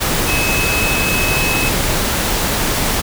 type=tone in noise; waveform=sine; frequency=2575 Hz; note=E7; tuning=41 cents flat; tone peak=-18 dBFS; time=0.27-1.7 s; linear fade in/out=20 ms; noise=pink; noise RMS=-17 dBFS; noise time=0-3.02 s; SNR=-4 dB; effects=none